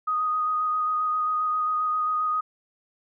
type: tone with vibrato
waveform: sine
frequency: 1244.5 Hz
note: D#6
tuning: in tune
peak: -22 dBFS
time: 0.07-2.41 s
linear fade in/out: 10 ms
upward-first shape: square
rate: 7.5 Hz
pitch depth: 12 cents each way
effects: none